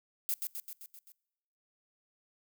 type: noise with echo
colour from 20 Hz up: violet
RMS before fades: -32 dBFS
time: 0.29-0.34 s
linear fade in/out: 0 ms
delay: 130 ms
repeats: 6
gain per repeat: -4 dB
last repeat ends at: 1.12 s
effects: noise-tail reverb RT60 1.0 s tail -25 dB re dry